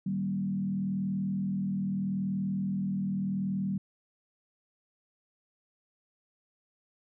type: tone with frequency modulation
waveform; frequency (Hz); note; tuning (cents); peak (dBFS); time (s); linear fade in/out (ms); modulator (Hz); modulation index
sine; 192.3; G3; -33; -28; 0.06-3.78; 5; 40.8; 0.71
effects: none